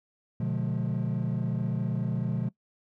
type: chord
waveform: triangle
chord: B diminished seventh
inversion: none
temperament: just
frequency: 123.47 / 148.16 / 177.8 / 213.4 Hz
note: B2 / D3 / F3 / Ab3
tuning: 0 / +16 / +31 / +47 cents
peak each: -28 / -30 / -29 / -32 dBFS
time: 0.4-2.49 s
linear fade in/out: 5 ms
effects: noise-tail reverb RT60 0.1 s tail -21 dB re dry + tanh soft clip ceiling -19 dBFS